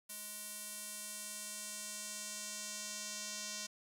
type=tone with band-pass filter sweep; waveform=square; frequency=209.4 Hz; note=G#3; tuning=15 cents sharp; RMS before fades=-45 dBFS; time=0.09-3.67 s; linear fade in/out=10 ms; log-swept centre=11000 to 6200 Hz; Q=1.7; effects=none